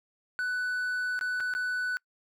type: tone with dropouts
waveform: triangle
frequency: 1491 Hz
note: F#6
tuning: 13 cents sharp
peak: -26 dBFS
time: 0.39-1.97 s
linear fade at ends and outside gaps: 0 ms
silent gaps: 1.191-1.211 / 1.401-1.405 / 1.538-1.55 s
effects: noise-tail reverb RT60 0.1 s tail -26 dB re dry